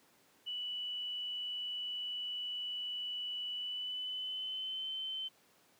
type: tone with pitch glide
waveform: sine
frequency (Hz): 2960 to 3077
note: F#7 to G7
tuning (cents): 0 to -33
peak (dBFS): -37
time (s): 0.46-5.29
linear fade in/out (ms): 20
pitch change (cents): +67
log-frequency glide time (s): 3.53-4.89
effects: pink hiss -67 dBFS RMS until 5.79 s + high-pass 200 Hz 12 dB/octave